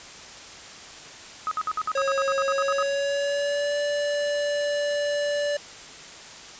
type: tone bursts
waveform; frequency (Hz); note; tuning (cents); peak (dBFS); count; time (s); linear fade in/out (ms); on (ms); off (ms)
sine; 1265; D#6; +28; -23; 14; 1.47-2.826; 0; 43; 58
type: tone with pitch glide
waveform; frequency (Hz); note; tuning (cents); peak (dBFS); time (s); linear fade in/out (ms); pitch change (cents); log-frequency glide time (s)
square; 546 to 581.8; C#5 to D5; -26 to -16; -24; 1.95-5.57; 5; +110; 2.43-3.78
effects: white hiss -42 dBFS RMS until 6.59 s + resampled to 16000 Hz